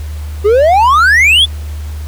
triangle exponential sweep, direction up, 393.1 to 3551 Hz, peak -3 dBFS, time 0.44-1.46 s, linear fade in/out 20 ms, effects added 75 Hz sine -19 dBFS peak until 2.07 s + pink hiss -37 dBFS RMS until 2.07 s

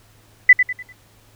sine tone with echo, 1995 Hz, B6, 17 cents sharp, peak -3 dBFS, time 0.49-0.53 s, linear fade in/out 5 ms, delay 99 ms, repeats 4, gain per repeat -9 dB, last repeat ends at 0.926 s, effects added 107 Hz sine -54 dBFS peak until 1.35 s + pink hiss -54 dBFS RMS until 1.35 s

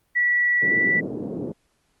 sine tone with pitch glide, 1946 to 1965.2 Hz, B6 to B6, -26 to -9 cents, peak -17 dBFS, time 0.15-1.01 s, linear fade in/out 20 ms, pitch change +17 cents, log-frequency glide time 0.61-0.74 s
white band-pass noise, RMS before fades -30 dBFS, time 0.62-1.52 s, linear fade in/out 2 ms, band 140 to 420 Hz, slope 24 dB/octave
effects pink hiss -68 dBFS RMS until 2 s + Opus 32 kbps

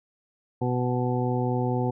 harmonic tone, 124.2 Hz, B2, 10 cents sharp, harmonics 1 / 2 / 3 / 4 / 6 / 7, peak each -26 / -29 / -31 / -32 / -34 / -34 dBFS, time 0.61-1.91 s, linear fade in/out 10 ms, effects none

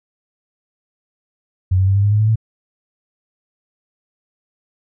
sine tone with pitch steps, 92.5 / 94.94 / 97.44 / 100 / 102.64 / 105.34 / 108.11 / 110.96 Hz, F#2 / F#2 / G2 / G2 / G#2 / G#2 / A2 / A2, 0 / +45 / -10 / +35 / -20 / +25 / -30 / +15 cents, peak -11 dBFS, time 1.71-2.358 s, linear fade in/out 10 ms, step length 81 ms, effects none

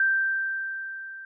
sine tone with level ramp, 1568 Hz, G6, in tune, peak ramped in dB -18 to -38 dBFS, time 0-1.25 s, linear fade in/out 2 ms, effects none

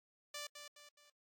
5% pulse tone with echo, 587.3 Hz, D5, in tune, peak -32 dBFS, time 0.34-0.47 s, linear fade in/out 5 ms, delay 210 ms, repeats 3, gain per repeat -7 dB, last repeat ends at 1.1 s, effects AAC 64 kbps

